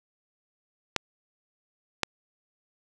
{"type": "clicks", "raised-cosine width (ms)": 0.2, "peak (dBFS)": -6, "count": 2, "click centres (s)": [0.963, 2.033], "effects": []}